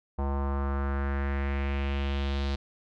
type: tone with low-pass filter sweep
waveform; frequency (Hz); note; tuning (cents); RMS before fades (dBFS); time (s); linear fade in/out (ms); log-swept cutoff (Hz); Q
square; 69.4; C#2; +3; -29; 0.18-2.56; 10; 900 to 4200; 2.6
effects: none